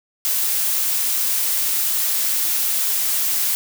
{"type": "noise", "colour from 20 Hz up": "blue", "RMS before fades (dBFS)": -20, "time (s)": [0.25, 3.55], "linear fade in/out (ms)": 0, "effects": []}